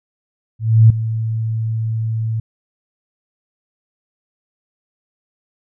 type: tone with ADSR envelope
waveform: sine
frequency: 111.8 Hz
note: A2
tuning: 28 cents sharp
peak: -3 dBFS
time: 0.59-2.4 s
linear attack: 310 ms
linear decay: 4 ms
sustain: -14 dB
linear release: 4 ms
effects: none